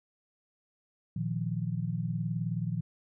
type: chord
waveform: sine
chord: Bb suspended fourth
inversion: none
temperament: equal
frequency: 116.54 / 155.56 / 174.61 Hz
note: Bb2 / Eb3 / F3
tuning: 0 / 0 / 0 cents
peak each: -34 dBFS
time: 1.16-2.81 s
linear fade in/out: 5 ms
effects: none